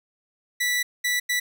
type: tone bursts at uneven times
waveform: sawtooth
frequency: 1966 Hz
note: B6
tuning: 8 cents flat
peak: -18 dBFS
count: 3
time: 0.6-0.83 / 1.04-1.2 / 1.29-1.4 s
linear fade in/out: 10 ms
effects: none